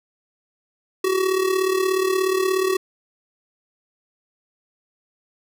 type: tone with amplitude modulation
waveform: square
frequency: 377.3 Hz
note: F#4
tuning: 34 cents sharp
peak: -16 dBFS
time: 1.04-2.77 s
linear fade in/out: 5 ms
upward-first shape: sine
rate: 36.8 Hz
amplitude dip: 65%
effects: none